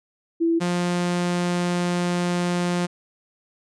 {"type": "tone pair in turn", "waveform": ["sine", "sawtooth"], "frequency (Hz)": [332.7, 176.24], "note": ["E4", "F3"], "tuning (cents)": [16, 16], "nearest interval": "major seventh", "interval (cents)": 1100, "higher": "first", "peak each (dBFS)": -17, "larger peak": "neither", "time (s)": [[0.4, 0.6], [0.6, 2.87]], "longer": "second", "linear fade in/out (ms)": 20, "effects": ["resampled to 22050 Hz"]}